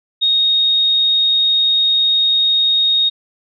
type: tone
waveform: sine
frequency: 3729 Hz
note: A#7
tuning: in tune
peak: -11 dBFS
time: 0.21-3.1 s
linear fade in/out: 20 ms
effects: none